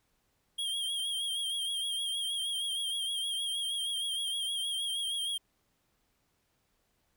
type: tone with vibrato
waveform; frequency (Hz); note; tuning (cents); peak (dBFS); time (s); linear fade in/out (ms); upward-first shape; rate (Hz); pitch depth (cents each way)
square; 3236; G#7; -46; -32; 0.58-5.38; 10; sine; 6.4; 51
effects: pink hiss -75 dBFS RMS until 7.16 s